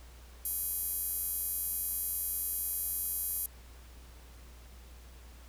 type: tone with high-pass filter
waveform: 5% pulse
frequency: 810 Hz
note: G#5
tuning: 43 cents flat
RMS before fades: -35 dBFS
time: 0.45-3.46 s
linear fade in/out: 2 ms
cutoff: 12000 Hz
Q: 3
effects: added 60 Hz sine -50 dBFS peak until 5.48 s + pink hiss -58 dBFS RMS until 5.48 s